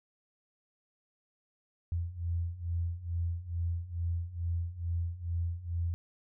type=beating tone pair; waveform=sine; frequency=84 / 86.3 Hz; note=E2 / F2; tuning=+33 / -20 cents; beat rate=2.3 Hz; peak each=-36 / -33 dBFS; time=1.92-5.94 s; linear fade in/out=0 ms; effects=none